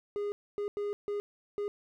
triangle tone bursts at uneven times, 410.2 Hz, G#4, 21 cents flat, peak -29 dBFS, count 5, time 0.16-0.32 / 0.58-0.68 / 0.77-0.93 / 1.08-1.2 / 1.58-1.68 s, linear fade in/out 0 ms, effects none

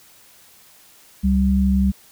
sine tone pair together, 68.7 / 194.31 Hz, C#2 / G3, -15 / -15 cents, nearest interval octave + tritone, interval 1800 cents, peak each -18 / -16 dBFS, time 1.23-1.92 s, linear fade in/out 20 ms, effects white hiss -50 dBFS RMS until 2.11 s

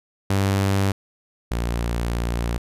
sawtooth tone pair in turn, 98 / 58.47 Hz, G2 / A#1, 0 / +6 cents, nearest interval major sixth, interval 894 cents, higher first, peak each -14 / -18 dBFS, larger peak first, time 0.3-0.92 / 1.51-2.58 s, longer second, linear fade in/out 5 ms, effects resampled to 32000 Hz

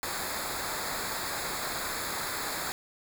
pink noise with comb filter, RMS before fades -34 dBFS, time 0.03-2.72 s, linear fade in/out 0 ms, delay 0.34 ms, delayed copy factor -0.8, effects none

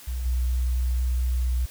sine tone with level steps, 62.1 Hz, B1, 10 cents sharp, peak -26 / -21 dBFS, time 0.07-1.66 s, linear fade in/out 10 ms, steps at 0.25 s, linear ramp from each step 10 ms, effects white hiss -46 dBFS RMS until 1.7 s

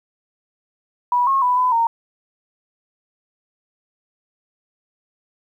sine tone with pitch steps, 978 / 1084 / 991 / 1004 / 922 Hz, B5 / C#6 / B5 / B5 / A#5, -17 / -39 / +6 / +28 / -19 cents, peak -14 dBFS, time 1.12-1.87 s, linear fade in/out 2 ms, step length 150 ms, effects 9-bit

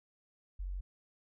sine tone, 46.25 Hz, F#1, in tune, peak -36 dBFS, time 0.59-0.81 s, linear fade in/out 10 ms, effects none

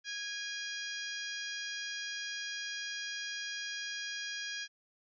harmonic tone with a mistuned harmonic, 816 Hz, G#5, 31 cents flat, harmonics 2 / 3 / 4 / 5 / 6 / 7 / 8, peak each -41 / -47 / -44 / -50 / -45 / -47 / -54 dBFS, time 0.04-4.68 s, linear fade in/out 50 ms, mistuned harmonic 2, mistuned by +23 cents, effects none

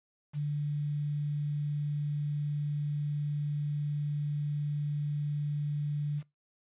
sine tone with quantisation, 146.9 Hz, D3, 1 cent sharp, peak -29 dBFS, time 0.33-6.23 s, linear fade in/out 50 ms, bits 9, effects noise-tail reverb RT60 0.2 s tail -20 dB re dry + resampled to 8000 Hz

